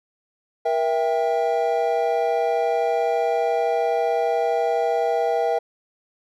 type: chord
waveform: triangle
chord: E diminished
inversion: second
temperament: just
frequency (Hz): 474.7 / 659.3 / 791.1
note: Bb4 / E5 / G5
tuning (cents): +31 / 0 / +16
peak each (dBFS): -21 / -21 / -22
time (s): 0.65-5.59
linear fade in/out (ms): 10
effects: none